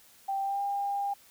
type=tone with pitch glide; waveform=sine; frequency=784 to 802.3 Hz; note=G5 to G5; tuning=0 to +40 cents; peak=-28 dBFS; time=0.28-1.14 s; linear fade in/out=10 ms; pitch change=+40 cents; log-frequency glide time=0.41-0.62 s; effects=white hiss -58 dBFS RMS until 1.3 s